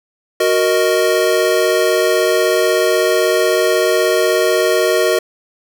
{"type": "chord", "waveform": "square", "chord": "D# minor", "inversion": "first", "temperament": "equal", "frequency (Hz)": [370, 466.2, 622.3], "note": ["F#4", "A#4", "D#5"], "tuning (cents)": [0, 0, 0], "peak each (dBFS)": -17, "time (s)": [0.4, 5.19], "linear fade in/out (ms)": 5, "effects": []}